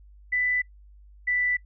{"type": "tone pair in turn", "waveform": "sine", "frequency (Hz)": [1990, 1979], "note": ["B6", "B6"], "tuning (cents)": [13, 3], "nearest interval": "unison", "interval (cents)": 10, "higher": "first", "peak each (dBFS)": -22, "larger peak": "neither", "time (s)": [[0.32, 0.62], [1.27, 1.57]], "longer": "neither", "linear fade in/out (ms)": 10, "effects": ["noise-tail reverb RT60 0.1 s tail -21 dB re dry", "added 50 Hz sine -48 dBFS peak until 1.65 s"]}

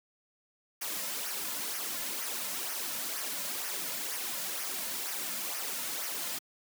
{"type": "noise with flanger", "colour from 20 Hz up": "white", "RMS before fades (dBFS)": -36, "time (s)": [0.81, 6.39], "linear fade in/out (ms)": 10, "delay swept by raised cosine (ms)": [0.25, 2.65], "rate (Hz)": 2.1, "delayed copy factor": -0.6, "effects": ["high-pass 200 Hz 12 dB/octave"]}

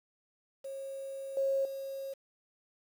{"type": "tone with level steps", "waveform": "sine", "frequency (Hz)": 543, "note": "C#5", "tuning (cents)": -36, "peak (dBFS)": [-38, -27, -37], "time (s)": [0.64, 2.14], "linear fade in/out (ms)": 10, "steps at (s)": [1.37, 1.65], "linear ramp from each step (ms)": 2, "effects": ["9-bit"]}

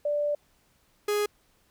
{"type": "tone pair in turn", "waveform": ["sine", "45% pulse"], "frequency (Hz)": [587.3, 415.3], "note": ["D5", "G#4"], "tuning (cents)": [0, 0], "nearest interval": "tritone", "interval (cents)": 600, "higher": "first", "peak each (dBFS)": -24, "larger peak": "neither", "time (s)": [[0.05, 0.35], [1.08, 1.26]], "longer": "first", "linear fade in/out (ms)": 5, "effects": ["pink hiss -66 dBFS RMS until 1.7 s"]}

